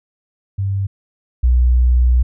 sine tone pair in turn, 98 / 61.5 Hz, G2 / B1, 0 / -7 cents, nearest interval minor sixth, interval 807 cents, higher first, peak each -16 / -9 dBFS, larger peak second, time 0.58-0.87 / 1.43-2.23 s, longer second, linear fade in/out 10 ms, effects none

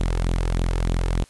sawtooth tone with flanger, 42.92 Hz, F1, 29 cents flat, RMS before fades -22 dBFS, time 0-1.24 s, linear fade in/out 0 ms, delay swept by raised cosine 0.26 to 2.36 ms, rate 3.3 Hz, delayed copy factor +0.5, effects white hiss -53 dBFS RMS until 1.29 s + resampled to 24000 Hz

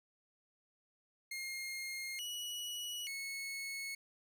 sawtooth tone with pitch steps, 2134 / 2928 / 2195 Hz, C7 / F#7 / C#7, +34 / -19 / -18 cents, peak -37 dBFS, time 1.31-3.95 s, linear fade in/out 5 ms, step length 880 ms, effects none

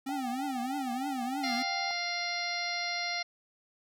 square tone with vibrato, 261.6 Hz, C4, in tune, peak -34 dBFS, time 0.06-1.63 s, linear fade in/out 10 ms, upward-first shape triangle, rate 3.2 Hz, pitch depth 200 cents each way
sine tone, 780 Hz, G5, 9 cents flat, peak -35 dBFS, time 0.09-1.91 s, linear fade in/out 0 ms
harmonic tone, 698.5 Hz, F5, in tune, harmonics 1 / 2 / 3 / 4 / 5 / 6 / 7 / 8, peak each -38 / -43 / -35 / -47 / -45 / -37 / -43 / -42 dBFS, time 1.43-3.23 s, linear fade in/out 10 ms
effects none

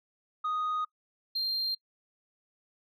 sine tone pair in turn, 1244 / 4184 Hz, D#6 / C8, -1 / -1 cents, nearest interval octave + major sixth, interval 2100 cents, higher second, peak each -26 dBFS, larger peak neither, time 0.44-0.85 / 1.35-1.75 s, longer first, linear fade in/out 10 ms, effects noise-tail reverb RT60 0.1 s tail -25 dB re dry + tanh soft clip ceiling -27 dBFS

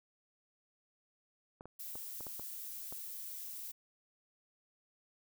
clicks, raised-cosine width 1 ms, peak -34 dBFS, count 7, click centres 1.609 / 1.656 / 1.955 / 2.207 / 2.268 / 2.396 / 2.925 s
violet noise, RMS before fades -45 dBFS, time 1.79-3.72 s, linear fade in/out 10 ms
effects none

